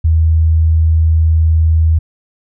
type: tone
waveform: sine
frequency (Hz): 80.3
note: E2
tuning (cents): -45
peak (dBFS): -7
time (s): 0.04-1.99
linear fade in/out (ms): 10
effects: none